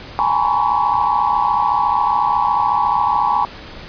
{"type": "tone cluster", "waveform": "sine", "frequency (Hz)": [820, 854, 939, 1007, 1122], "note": ["G#5", "G#5", "A#5", "B5", "C#6"], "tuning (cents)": [-22, 48, 12, 33, 21], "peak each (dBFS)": -20, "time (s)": [0.19, 3.45], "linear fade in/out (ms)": 0, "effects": ["pink hiss -35 dBFS RMS until 3.88 s", "resampled to 11025 Hz"]}